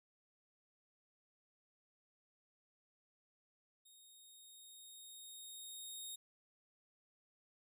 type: tone with level ramp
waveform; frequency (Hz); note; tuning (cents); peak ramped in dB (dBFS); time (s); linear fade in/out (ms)
15% pulse; 3721; A#7; -4; -55 to -38; 3.85-6.16; 10
effects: none